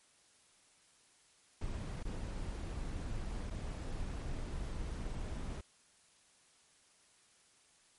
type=noise with dropouts; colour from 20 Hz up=brown; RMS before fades=-40 dBFS; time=1.61-5.61 s; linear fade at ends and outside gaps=5 ms; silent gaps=2.03-2.051 / 3.501-3.507 s; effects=white hiss -67 dBFS RMS until 7.98 s + MP3 48 kbps